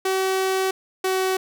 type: tone pair in turn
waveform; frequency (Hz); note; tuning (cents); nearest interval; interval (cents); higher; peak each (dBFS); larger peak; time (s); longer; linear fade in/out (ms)
sawtooth; 380.1 / 376.8; F#4 / F#4; +47 / +32; unison; 15; first; -16; neither; 0.05-0.71 / 1.04-1.37; first; 5
effects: none